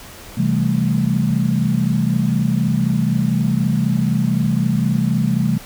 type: chord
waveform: sine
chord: A minor seventh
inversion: first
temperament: equal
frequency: 130.81 / 164.81 / 196 / 220 Hz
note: C3 / E3 / G3 / A3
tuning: 0 / 0 / 0 / 0 cents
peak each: -20 dBFS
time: 0.37-5.58 s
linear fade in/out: 10 ms
effects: pink hiss -38 dBFS RMS until 5.65 s